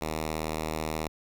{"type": "tone", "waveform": "5% pulse", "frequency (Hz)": 78.5, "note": "D#2", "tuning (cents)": 16, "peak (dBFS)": -19, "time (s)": [0.01, 1.08], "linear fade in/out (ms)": 5, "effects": []}